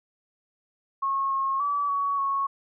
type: tone with pitch steps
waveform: sine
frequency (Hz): 1090 / 1083 / 1149 / 1125 / 1103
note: C#6 / C#6 / D6 / C#6 / C#6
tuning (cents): -29 / -41 / -38 / +25 / -9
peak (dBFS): -23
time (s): 1.02-2.47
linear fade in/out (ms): 10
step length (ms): 290
effects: none